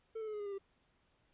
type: tone with pitch steps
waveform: triangle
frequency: 446.4 / 437 / 427.7 / 418.7 / 409.8 / 401.2 / 392.7 Hz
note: A4 / A4 / A4 / G#4 / G#4 / G4 / G4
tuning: +25 / -12 / -49 / +14 / -23 / +40 / +3 cents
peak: -37 dBFS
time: 0.15-0.584 s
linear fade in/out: 10 ms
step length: 62 ms
effects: pink hiss -74 dBFS RMS until 1.33 s + resampled to 8000 Hz